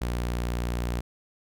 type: tone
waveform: sawtooth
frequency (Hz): 59.8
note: A#1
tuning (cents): +45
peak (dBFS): -23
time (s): 0.01-1.01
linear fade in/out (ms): 10
effects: none